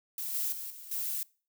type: noise with level steps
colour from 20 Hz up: violet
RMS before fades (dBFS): -36 / -32 / -40 / -47 / -34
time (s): 0.18-1.23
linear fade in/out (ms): 2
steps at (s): 0.34 / 0.52 / 0.7 / 0.91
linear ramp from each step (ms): 5
effects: noise-tail reverb RT60 0.4 s tail -24 dB re dry